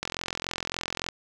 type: click train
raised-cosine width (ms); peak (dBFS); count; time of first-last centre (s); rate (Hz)
0.2; -12; 47; 0.03-1.087; 43.5
effects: none